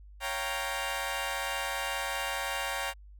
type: chord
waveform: 15% pulse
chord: G half-diminished seventh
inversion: second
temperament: equal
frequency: 554.4 / 698.5 / 784 / 932.3 Hz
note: Db5 / F5 / G5 / Bb5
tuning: 0 / 0 / 0 / 0 cents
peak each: -31 / -33 / -30 / -30 dBFS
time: 0.2-2.94 s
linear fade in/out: 50 ms
effects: added 50 Hz sine -48 dBFS peak until 3.19 s